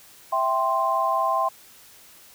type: chord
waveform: sine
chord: C major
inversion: first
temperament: equal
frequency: 659.3 / 784 / 1046.5 Hz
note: E5 / G5 / C6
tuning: 0 / 0 / 0 cents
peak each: -26 / -26 / -22 dBFS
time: 0.32-1.49 s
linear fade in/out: 10 ms
effects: white hiss -50 dBFS RMS until 2.34 s